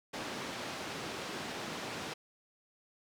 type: band-pass noise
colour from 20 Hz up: pink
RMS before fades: -41 dBFS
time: 0.13-2.14 s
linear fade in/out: 10 ms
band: 190 to 5300 Hz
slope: 12 dB/octave
effects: none